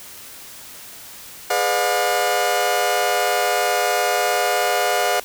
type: chord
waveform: sawtooth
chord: G# diminished seventh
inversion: none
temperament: just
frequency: 415.3 / 498.4 / 598 / 717.6 Hz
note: G#4 / B4 / D5 / F5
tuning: 0 / +16 / +31 / +47 cents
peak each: -22 / -21 / -20 / -16 dBFS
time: 1.5-5.2 s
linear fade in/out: 5 ms
effects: white hiss -39 dBFS RMS until 5.24 s